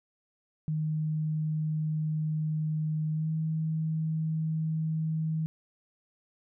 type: tone with pitch glide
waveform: sine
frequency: 155.2 to 158.55 Hz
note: D#3 to D#3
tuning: -4 to +33 cents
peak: -27 dBFS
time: 0.68-5.46 s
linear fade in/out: 0 ms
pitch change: +37 cents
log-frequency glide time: 3.12-3.3 s
effects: none